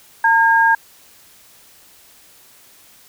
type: tone pair together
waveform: sine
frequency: 909 / 1619.7 Hz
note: A#5 / G#6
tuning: -44 / -44 cents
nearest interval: minor seventh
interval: 1000 cents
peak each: -13 dBFS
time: 0.24-0.75 s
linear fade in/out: 5 ms
effects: white hiss -48 dBFS RMS until 3.08 s